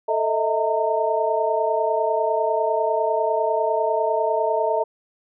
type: tone cluster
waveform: sine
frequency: 442.1 / 625 / 655 / 915 Hz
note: A4 / D#5 / E5 / A#5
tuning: +8 / +8 / -11 / -32 cents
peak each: -24 dBFS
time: 0.08-4.84 s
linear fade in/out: 10 ms
effects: none